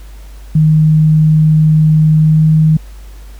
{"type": "tone with pitch glide", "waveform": "sine", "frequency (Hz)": [155.56, 156.82], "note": ["D#3", "D#3"], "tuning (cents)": [0, 14], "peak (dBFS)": -5, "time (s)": [0.55, 2.77], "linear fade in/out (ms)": 5, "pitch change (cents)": 14, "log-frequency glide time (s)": [2.19, 2.45], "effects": ["added 50 Hz sine -29 dBFS peak until 3.39 s", "pink hiss -44 dBFS RMS until 3.39 s"]}